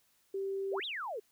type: tone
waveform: sine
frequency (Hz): 390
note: G4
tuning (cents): -9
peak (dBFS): -33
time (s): 0.34-0.8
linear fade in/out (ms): 5
type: exponential two-way sweep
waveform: sine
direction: up then down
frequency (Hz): 392 to 3951 to 392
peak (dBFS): -36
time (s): 0.71-1.2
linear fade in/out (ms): 10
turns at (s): 0.85
effects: white hiss -71 dBFS RMS until 1.31 s